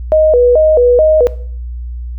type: tone with vibrato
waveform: sine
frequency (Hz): 552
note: C#5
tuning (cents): -7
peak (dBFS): -5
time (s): 0.12-1.27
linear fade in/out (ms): 0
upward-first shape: square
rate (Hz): 2.3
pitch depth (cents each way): 210
effects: noise-tail reverb RT60 0.5 s tail -18 dB re dry + added 60 Hz sine -20 dBFS peak until 2.18 s